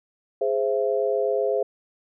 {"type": "chord", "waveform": "sine", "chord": "Ab augmented", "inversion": "none", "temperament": "equal with one note detuned", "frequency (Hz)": [415.3, 523.3, 667.3], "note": ["Ab4", "C5", "E5"], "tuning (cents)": [0, 0, 21], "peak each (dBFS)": [-24, -24, -27], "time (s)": [0.41, 1.63], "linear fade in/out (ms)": 5, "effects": []}